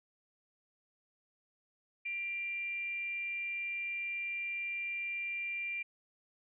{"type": "tone with frequency modulation", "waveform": "sine", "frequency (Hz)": 2371, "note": "D7", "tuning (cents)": 16, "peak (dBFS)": -35, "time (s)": [2.05, 5.83], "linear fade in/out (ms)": 10, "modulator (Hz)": 412, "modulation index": 0.26, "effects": []}